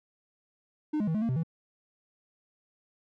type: tone with pitch steps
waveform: triangle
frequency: 303.9 / 209.2 / 160.6 / 214.4 / 230.3 / 128.3 / 163.2 Hz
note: D#4 / G#3 / E3 / A3 / A#3 / C3 / E3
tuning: -41 / +13 / -45 / -45 / -21 / -34 / -17 cents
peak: -24 dBFS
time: 0.93-1.434 s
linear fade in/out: 10 ms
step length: 72 ms
effects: none